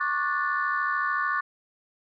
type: chord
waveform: sine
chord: D major seventh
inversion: third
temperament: just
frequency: 1101.2 / 1174.7 / 1468.3 / 1762 Hz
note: C#6 / D6 / F#6 / A6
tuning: -12 / 0 / -14 / +2 cents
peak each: -29 dBFS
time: 0-1.41 s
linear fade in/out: 10 ms
effects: tanh soft clip ceiling -14 dBFS

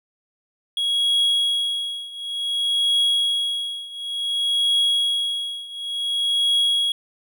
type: tone with tremolo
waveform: triangle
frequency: 3317 Hz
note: G#7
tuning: 3 cents flat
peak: -14 dBFS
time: 0.77-6.92 s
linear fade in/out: 2 ms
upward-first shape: triangle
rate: 0.56 Hz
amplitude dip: 90%
effects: none

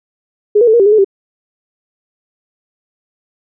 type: tone with pitch steps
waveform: sine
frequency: 416.8 / 479.7 / 438.6 / 472.9 / 391.9 / 415.9 / 433.8 / 391.4 Hz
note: G#4 / A#4 / A4 / A#4 / G4 / G#4 / A4 / G4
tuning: +6 / +50 / -6 / +25 / 0 / +2 / -25 / -3 cents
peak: -5 dBFS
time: 0.55-1.046 s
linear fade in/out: 10 ms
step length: 62 ms
effects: none

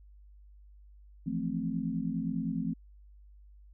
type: chord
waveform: sine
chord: F major seventh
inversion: third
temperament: equal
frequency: 164.81 / 174.61 / 220 / 261.6 Hz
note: E3 / F3 / A3 / C4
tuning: 0 / 0 / 0 / 0 cents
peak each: -37 / -36 / -35 / -35 dBFS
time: 1.26-2.74 s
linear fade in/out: 10 ms
effects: added 50 Hz sine -52 dBFS peak until 3.73 s

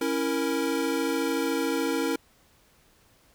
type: chord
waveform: square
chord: A# diminished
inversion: first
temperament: equal with one note detuned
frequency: 275.9 / 329.6 / 466.2 Hz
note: C#4 / E4 / A#4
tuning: -8 / 0 / 0 cents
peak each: -30 dBFS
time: 0.01-2.16 s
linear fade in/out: 5 ms
effects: pink hiss -61 dBFS RMS until 3.34 s

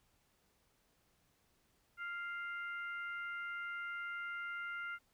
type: harmonic tone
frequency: 698 Hz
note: F5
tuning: 1 cent flat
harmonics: 2 / 3 / 4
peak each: -41 / -47 / -56 dBFS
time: 1.97-4.99 s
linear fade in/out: 50 ms
effects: pink hiss -75 dBFS RMS until 5.13 s

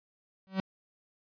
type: tone with exponential growth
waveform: 45% pulse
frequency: 190.6 Hz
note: G3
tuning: 48 cents flat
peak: -24 dBFS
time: 0.47-0.6 s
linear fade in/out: 0 ms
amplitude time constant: 28 ms
effects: resampled to 11025 Hz

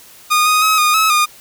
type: tone with pitch steps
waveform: sawtooth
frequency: 1227 / 1244 / 1276 / 1226 / 1290 / 1220 Hz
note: D#6 / D#6 / D#6 / D#6 / E6 / D#6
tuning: -25 / -1 / +43 / -26 / -38 / -34 cents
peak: -7 dBFS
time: 0.3-1.26 s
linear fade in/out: 20 ms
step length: 160 ms
effects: white hiss -42 dBFS RMS until 1.4 s

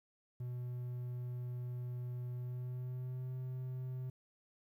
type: tone with pitch glide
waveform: triangle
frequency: 123.47 to 128.27 Hz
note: B2 to C3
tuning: 0 to -34 cents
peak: -37 dBFS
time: 0.4-4.1 s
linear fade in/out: 5 ms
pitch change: +66 cents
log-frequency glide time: 2.34-3.31 s
effects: 12-bit

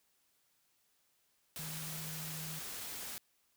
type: tone in noise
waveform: sine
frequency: 157.2 Hz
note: D#3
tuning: 18 cents sharp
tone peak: -45 dBFS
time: 1.59-2.59 s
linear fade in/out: 0 ms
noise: white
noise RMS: -44 dBFS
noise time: 1.56-3.18 s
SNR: -4 dB
effects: white hiss -75 dBFS RMS until 3.56 s

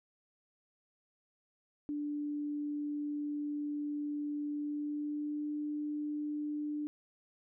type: tone with pitch glide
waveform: sine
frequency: 293.7 to 297.5 Hz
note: D4 to D4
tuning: 0 to +22 cents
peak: -34 dBFS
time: 1.89-6.87 s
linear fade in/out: 0 ms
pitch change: +22 cents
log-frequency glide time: 4.51-5.5 s
effects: none

